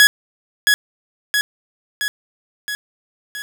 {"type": "tone with echo", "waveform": "sawtooth", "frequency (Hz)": 1678, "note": "G#6", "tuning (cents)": 17, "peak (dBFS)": -3, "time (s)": [0, 0.07], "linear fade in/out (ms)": 0, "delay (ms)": 670, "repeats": 5, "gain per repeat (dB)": -4, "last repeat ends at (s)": 3.42, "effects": ["7-bit"]}